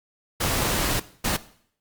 pink noise bursts at uneven times, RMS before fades -24 dBFS, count 2, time 0.4-1 / 1.24-1.37 s, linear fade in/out 10 ms, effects noise-tail reverb RT60 0.6 s tail -17 dB re dry + Opus 48 kbps

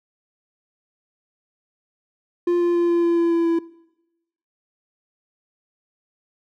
triangle tone with pitch steps, 349.2 / 347 / 344.8 / 342.6 / 340.4 / 338.3 / 336.1 / 334 Hz, F4 / F4 / F4 / F4 / F4 / E4 / E4 / E4, 0 / -11 / -22 / -33 / -44 / +45 / +34 / +23 cents, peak -14 dBFS, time 2.47-3.59 s, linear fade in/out 5 ms, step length 140 ms, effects noise-tail reverb RT60 0.9 s tail -21 dB re dry

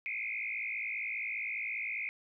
sine tone with frequency modulation, 2294 Hz, D7, 41 cents flat, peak -34 dBFS, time 0.06-2.09 s, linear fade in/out 0 ms, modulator 54.9 Hz, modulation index 3.9, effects none

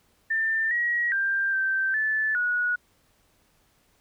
sine tone with pitch steps, 1789 / 1905 / 1586 / 1558 / 1745 / 1459 Hz, A6 / A#6 / G6 / G6 / A6 / F#6, +28 / +37 / +20 / -11 / -15 / -25 cents, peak -22 dBFS, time 0.3-2.76 s, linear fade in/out 10 ms, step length 410 ms, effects pink hiss -65 dBFS RMS until 4 s

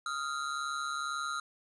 square ring-modulated tone, 1318.5 Hz, E6, in tune, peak -31 dBFS, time 0.06-1.4 s, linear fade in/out 2 ms, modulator 71 Hz, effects resampled to 22050 Hz + 10-bit

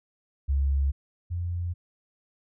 sine tone pair in turn, 69.1 / 87.22 Hz, C#2 / F2, -5 / -2 cents, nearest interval major third, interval 403 cents, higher second, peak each -21 / -27 dBFS, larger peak first, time 0.48-0.92 / 1.3-1.74 s, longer neither, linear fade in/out 20 ms, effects none

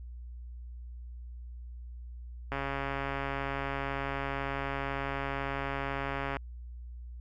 click train, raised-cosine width 0.5 ms, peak -19 dBFS, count 532, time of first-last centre 2.52-6.368 s, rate 138 Hz, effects added 60 Hz sine -41 dBFS peak until 7.2 s

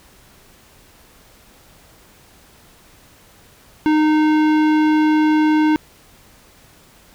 sine tone with tanh clipping, 307.6 Hz, D#4, 20 cents flat, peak -14 dBFS, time 3.86-5.76 s, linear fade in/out 0 ms, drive 17 dB, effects pink hiss -49 dBFS RMS until 7.14 s

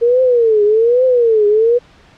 sine tone with vibrato, 461.8 Hz, A#4, 16 cents flat, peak -8 dBFS, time 0.01-1.79 s, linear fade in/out 20 ms, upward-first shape triangle, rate 1.2 Hz, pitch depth 210 cents each way, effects pink hiss -46 dBFS RMS until 2.17 s + low-pass 4000 Hz 12 dB/octave

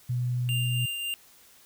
sine tone, 123.47 Hz, B2, in tune, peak -25 dBFS, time 0.09-0.86 s, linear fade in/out 10 ms
square tone with tremolo, 2794 Hz, F7, in tune, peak -29 dBFS, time 0.49-1.14 s, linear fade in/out 0 ms, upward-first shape triangle, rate 3.6 Hz, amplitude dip 35%
effects white hiss -56 dBFS RMS until 1.65 s

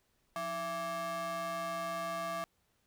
square ring-modulated tone, 246.9 Hz, B3, in tune, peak -33 dBFS, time 0.36-2.44 s, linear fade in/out 0 ms, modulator 917 Hz, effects pink hiss -75 dBFS RMS until 2.86 s

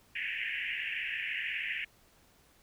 pink band-pass noise, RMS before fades -36 dBFS, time 0.15-1.85 s, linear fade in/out 10 ms, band 1700 to 2900 Hz, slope 96 dB/octave, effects pink hiss -64 dBFS RMS until 2.62 s

